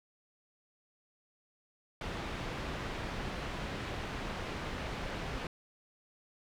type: low-pass noise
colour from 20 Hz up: pink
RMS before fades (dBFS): -39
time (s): 2.01-5.47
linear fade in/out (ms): 2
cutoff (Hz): 3200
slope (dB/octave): 12
effects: none